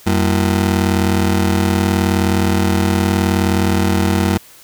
25% pulse ring-modulated tone, 140 Hz, C#3, 18 cents sharp, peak -6 dBFS, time 0.06-4.38 s, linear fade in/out 10 ms, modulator 50.4 Hz, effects white hiss -43 dBFS RMS until 4.63 s

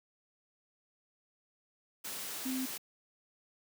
sine tone in noise, 260.1 Hz, C4, 10 cents flat, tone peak -33 dBFS, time 2.45-2.66 s, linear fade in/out 10 ms, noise white, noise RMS -41 dBFS, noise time 2.04-2.78 s, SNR +5 dB, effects high-pass 150 Hz 12 dB/octave

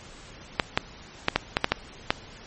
clicks, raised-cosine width 0.3 ms, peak -3 dBFS, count 8, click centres 0.598 / 0.775 / 1.284 / 1.36 / 1.569 / 1.644 / 1.72 / 2.105 s, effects pink hiss -46 dBFS RMS until 2.46 s + MP3 32 kbps

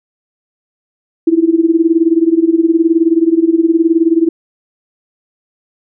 sine tone with tremolo, 329.6 Hz, E4, in tune, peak -4 dBFS, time 1.27-4.29 s, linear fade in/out 5 ms, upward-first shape sine, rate 19 Hz, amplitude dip 85%, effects none

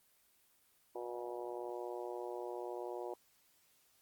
harmonic tone, 120.8 Hz, B2, 38 cents flat, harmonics 3 / 4 / 5 / 6 / 7 / 8, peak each -44 / -46 / -48 / -50 / -51 / -52 dBFS, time 0.95-3.14 s, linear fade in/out 5 ms, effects white hiss -71 dBFS RMS until 4.01 s + Opus 24 kbps

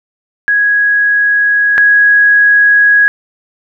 sine tone pair in turn, 1661.2 / 1661.2 Hz, G#6 / G#6, 0 / 0 cents, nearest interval unison, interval 0 cents, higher neither, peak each -7 / -4 dBFS, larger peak second, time 0.48-1.78 / 1.78-3.08 s, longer neither, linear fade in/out 0 ms, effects none

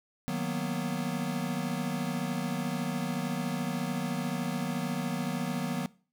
square chord, B major seventh, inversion first, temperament equal, 155.56 / 185 / 233.1 / 246.9 Hz, D#3 / F#3 / A#3 / B3, 0 / 0 / 0 / 0 cents, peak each -37 / -35 / -38 / -36 dBFS, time 0.28-5.86 s, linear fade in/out 0 ms, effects noise-tail reverb RT60 0.4 s tail -21 dB re dry

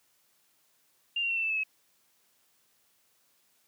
sine tone with pitch steps, 2794 / 2756 / 2718 / 2680 / 2643 / 2607 / 2571 Hz, F7 / F7 / F7 / E7 / E7 / E7 / E7, 0 / -24 / -48 / +28 / +4 / -20 / -44 cents, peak -27 dBFS, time 1.16-1.636 s, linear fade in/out 5 ms, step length 68 ms, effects white hiss -69 dBFS RMS until 3.67 s + high-pass 100 Hz 12 dB/octave

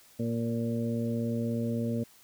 harmonic tone with a mistuned harmonic, 116.54 Hz, A#2, in tune, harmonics 1 / 2 / 3 / 4 / 5, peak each -33 / -30 / -43 / -37 / -40 dBFS, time 0.19-2.04 s, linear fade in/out 10 ms, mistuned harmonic 5, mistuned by -15 cents, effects white hiss -58 dBFS RMS until 2.23 s

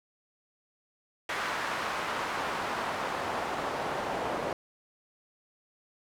pink noise with band-pass filter sweep, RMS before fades -33 dBFS, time 1.29-4.53 s, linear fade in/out 2 ms, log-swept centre 1400 to 670 Hz, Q 1.1, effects none

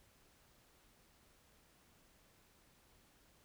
silence, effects pink hiss -69 dBFS RMS until 3.44 s

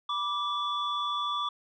sine tone cluster, 978 / 1172 / 3443 Hz, B5 / D6 / A7, -17 / -4 / -38 cents, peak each -37 / -29 / -33 dBFS, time 0.09-1.49 s, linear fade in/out 5 ms, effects tanh soft clip ceiling -21 dBFS

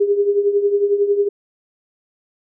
sine tone with tremolo, 405.4 Hz, G#4, 42 cents flat, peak -10 dBFS, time 0-1.29 s, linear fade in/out 10 ms, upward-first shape triangle, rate 11 Hz, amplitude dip 75%, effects none

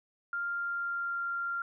sine tone with pitch glide, 1396.9 to 1387.3 Hz, F6 to F6, 0 to -12 cents, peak -31 dBFS, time 0.33-1.62 s, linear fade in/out 2 ms, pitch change -12 cents, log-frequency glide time 0.48-1.25 s, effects none

